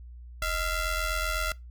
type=ring-modulated tone; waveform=sawtooth; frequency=671 Hz; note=E5; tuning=31 cents sharp; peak=-20 dBFS; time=0.42-1.52 s; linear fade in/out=2 ms; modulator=715 Hz; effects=noise-tail reverb RT60 0.2 s tail -22 dB re dry + added 60 Hz sine -42 dBFS peak until 1.7 s